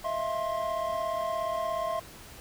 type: tone cluster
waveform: triangle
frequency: 641 / 678 / 1060 Hz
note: E5 / E5 / C6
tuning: -49 / +49 / +22 cents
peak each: -31 dBFS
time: 0.04-2 s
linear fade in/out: 10 ms
effects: pink hiss -48 dBFS RMS until 2.4 s